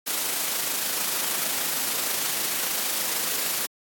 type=noise with amplitude modulation; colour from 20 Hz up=white; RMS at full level=-25 dBFS; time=0.06-3.67 s; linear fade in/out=20 ms; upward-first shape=sine; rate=26.5 Hz; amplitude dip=30%; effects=high-pass 200 Hz 12 dB/octave + AAC 64 kbps